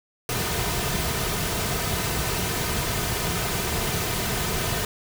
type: noise with comb filter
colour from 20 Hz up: pink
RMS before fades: -26 dBFS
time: 0.29-4.85 s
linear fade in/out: 2 ms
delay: 3.6 ms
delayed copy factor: -0.5
effects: none